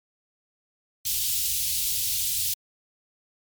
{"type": "band-stop noise", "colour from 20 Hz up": "white", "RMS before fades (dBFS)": -26, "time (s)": [1.05, 2.54], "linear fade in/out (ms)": 5, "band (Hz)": [120, 3100], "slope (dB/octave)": 24, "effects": ["MP3 96 kbps"]}